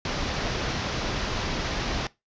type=low-pass noise; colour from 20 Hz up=pink; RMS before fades=-29 dBFS; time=0.05-2.07 s; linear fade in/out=2 ms; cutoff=6000 Hz; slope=48 dB/octave; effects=noise-tail reverb RT60 0.2 s tail -19 dB re dry + resampled to 16000 Hz